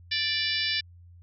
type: harmonic tone with a mistuned harmonic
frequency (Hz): 587.3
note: D5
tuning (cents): 0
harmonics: 3 / 4 / 5 / 6 / 7 / 8 / 9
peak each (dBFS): -33 / -33 / -33 / -33 / -33 / -33 / -33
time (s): 0.11-0.81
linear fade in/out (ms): 10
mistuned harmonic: 7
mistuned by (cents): -54
effects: added 87 Hz sine -48 dBFS peak until 1.22 s